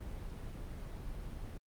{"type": "noise", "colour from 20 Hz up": "brown", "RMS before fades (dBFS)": -43, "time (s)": [0, 1.58], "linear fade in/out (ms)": 10, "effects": ["Opus 24 kbps"]}